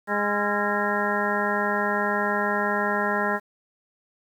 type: harmonic tone with a mistuned harmonic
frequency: 205.8 Hz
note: G#3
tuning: 16 cents flat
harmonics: 1 / 2 / 3 / 4 / 5 / 7 / 8 / 9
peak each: -30 / -30 / -30 / -30 / -30 / -30 / -30 / -30 dBFS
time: 0.07-3.4 s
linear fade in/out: 50 ms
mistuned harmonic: 7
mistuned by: -85 cents
effects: 9-bit